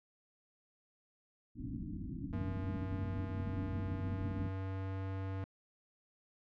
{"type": "low-pass noise", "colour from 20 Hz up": "white", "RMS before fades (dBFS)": -42, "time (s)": [1.55, 4.51], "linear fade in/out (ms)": 50, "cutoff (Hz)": 310, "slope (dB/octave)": 96}
{"type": "tone with pitch glide", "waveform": "square", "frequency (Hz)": [94.7, 95.91], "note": ["F#2", "G2"], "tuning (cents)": [41, -37], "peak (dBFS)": -38, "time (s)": [2.33, 5.44], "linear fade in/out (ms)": 0, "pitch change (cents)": 22, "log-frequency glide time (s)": [3.83, 5.05]}
{"effects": ["low-pass 2000 Hz 12 dB/octave"]}